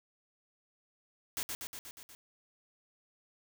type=noise with echo; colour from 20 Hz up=white; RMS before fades=-36 dBFS; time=1.37-1.43 s; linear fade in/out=0 ms; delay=120 ms; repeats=6; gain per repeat=-3 dB; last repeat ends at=2.15 s; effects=none